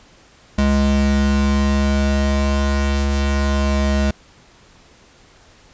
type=tone pair together; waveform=square; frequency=69.5 / 208.3 Hz; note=C#2 / G#3; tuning=+5 / +5 cents; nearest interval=octave + perfect fifth; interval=1900 cents; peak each=-17 / -19 dBFS; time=0.58-4.11 s; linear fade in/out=5 ms; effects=pink hiss -49 dBFS RMS until 5.73 s + resampled to 16000 Hz